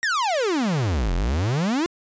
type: exponential two-way sweep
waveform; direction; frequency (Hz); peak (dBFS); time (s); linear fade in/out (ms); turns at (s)
45% pulse; down then up; 1913 to 40.59 to 358.3; -20; 0.03-1.86; 0; 1.14
effects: resampled to 16000 Hz